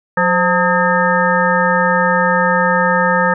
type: harmonic tone with a mistuned harmonic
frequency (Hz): 180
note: F#3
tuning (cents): -47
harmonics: 1 / 3 / 5 / 7 / 9 / 10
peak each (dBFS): -19 / -17 / -17 / -18 / -19 / -19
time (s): 0.17-3.34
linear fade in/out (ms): 5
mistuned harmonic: 3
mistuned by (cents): -62
effects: none